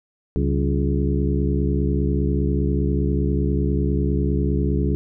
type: harmonic tone with a mistuned harmonic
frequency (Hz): 70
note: C#2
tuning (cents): +18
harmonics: 1 / 2 / 3 / 4 / 5 / 6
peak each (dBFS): -21 / -24 / -26 / -27 / -28 / -29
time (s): 0.36-4.95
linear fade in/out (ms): 0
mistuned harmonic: 3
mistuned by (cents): -130
effects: none